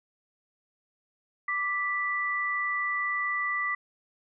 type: tone pair together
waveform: sine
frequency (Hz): 1174.7 / 1973.1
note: D6 / B6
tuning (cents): 0 / -2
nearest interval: major sixth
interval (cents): 898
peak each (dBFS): -31 / -28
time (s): 1.48-3.75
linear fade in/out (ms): 5
effects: none